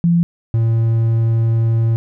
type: tone pair in turn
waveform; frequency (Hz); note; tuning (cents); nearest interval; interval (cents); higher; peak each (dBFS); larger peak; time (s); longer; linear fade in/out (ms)
sine / triangle; 170.7 / 113.93; F3 / A#2; -39 / -39; perfect fifth; 700; first; -10 / -10; neither; 0.04-0.23 / 0.54-1.96; second; 0
effects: none